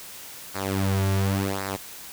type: tone with flanger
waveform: sawtooth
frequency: 97.1 Hz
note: G2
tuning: 16 cents flat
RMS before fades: -25 dBFS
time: 0.54-1.77 s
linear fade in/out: 20 ms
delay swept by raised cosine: 0.3 to 4 ms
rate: 0.91 Hz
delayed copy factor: -0.85
effects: white hiss -41 dBFS RMS until 2.12 s